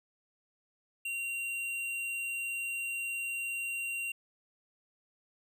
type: tone with hard clipping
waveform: triangle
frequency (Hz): 2759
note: F7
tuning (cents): -22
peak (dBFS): -35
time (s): 1.05-4.12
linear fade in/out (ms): 5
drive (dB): 15
effects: none